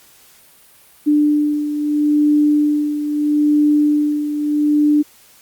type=beating tone pair; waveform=sine; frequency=296.7 / 297.47 Hz; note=D4 / D4; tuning=+18 / +22 cents; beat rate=0.77 Hz; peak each=-13 / -20 dBFS; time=1.06-5.03 s; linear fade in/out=20 ms; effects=white hiss -48 dBFS RMS until 5.41 s + Opus 48 kbps